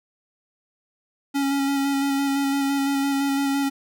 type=tone with vibrato; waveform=square; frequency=277.2 Hz; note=C#4; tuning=in tune; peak=-21 dBFS; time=1.34-3.7 s; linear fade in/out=20 ms; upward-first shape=square; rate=5.9 Hz; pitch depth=14 cents each way; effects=none